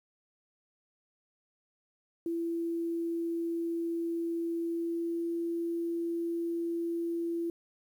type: tone with pitch glide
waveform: sine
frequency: 335.6 to 337.7 Hz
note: E4 to E4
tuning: +31 to +42 cents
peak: -30 dBFS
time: 2.26-7.5 s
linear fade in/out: 2 ms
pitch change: +11 cents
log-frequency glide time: 4.61-5.33 s
effects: 10-bit